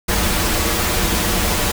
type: noise with comb filter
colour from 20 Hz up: pink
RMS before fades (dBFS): -18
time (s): 0.08-1.72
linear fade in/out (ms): 10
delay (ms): 7.5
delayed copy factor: -0.65
effects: none